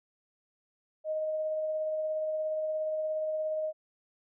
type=tone with tremolo; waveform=sine; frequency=623 Hz; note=D#5; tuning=2 cents sharp; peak=-28 dBFS; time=1.04-3.73 s; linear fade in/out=50 ms; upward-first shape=triangle; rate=17 Hz; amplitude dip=25%; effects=none